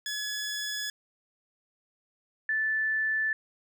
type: tone pair in turn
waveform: 15% pulse / sine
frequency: 1698 / 1753.8 Hz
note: G#6 / A6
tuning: +38 / -6 cents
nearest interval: minor second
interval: 56 cents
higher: second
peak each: -25 dBFS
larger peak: neither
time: 0.06-0.9 / 2.49-3.33 s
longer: neither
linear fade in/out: 2 ms
effects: none